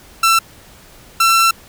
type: tone pair in turn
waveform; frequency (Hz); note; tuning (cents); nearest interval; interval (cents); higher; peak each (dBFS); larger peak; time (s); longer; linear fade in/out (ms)
sawtooth; 1340 / 1345; E6 / E6; +28 / +34; unison; 6; second; -6; neither; 0.23-0.39 / 1.2-1.51; second; 5
effects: pink hiss -43 dBFS RMS until 1.68 s